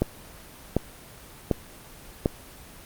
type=click train; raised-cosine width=2 ms; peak=-7 dBFS; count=4; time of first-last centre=0.02-2.259 s; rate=1.34 Hz; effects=pink hiss -46 dBFS RMS until 2.85 s + Opus 24 kbps